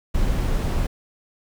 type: noise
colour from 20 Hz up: brown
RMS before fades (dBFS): -21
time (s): 0.14-0.87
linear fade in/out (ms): 10
effects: none